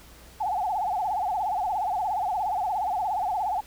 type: tone with vibrato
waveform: sine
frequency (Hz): 790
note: G5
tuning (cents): +13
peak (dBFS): -24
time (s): 0.4-3.61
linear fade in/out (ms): 10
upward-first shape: sine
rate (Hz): 17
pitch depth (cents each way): 180
effects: added 60 Hz sine -52 dBFS peak until 3.66 s + pink hiss -51 dBFS RMS until 3.66 s